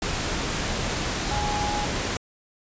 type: tone in noise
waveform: sine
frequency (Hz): 830.6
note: G#5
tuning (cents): 0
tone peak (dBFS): -27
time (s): 1.31-1.85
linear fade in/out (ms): 2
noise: pink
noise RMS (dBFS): -27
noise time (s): 0.02-2.17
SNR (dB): -3
effects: resampled to 16000 Hz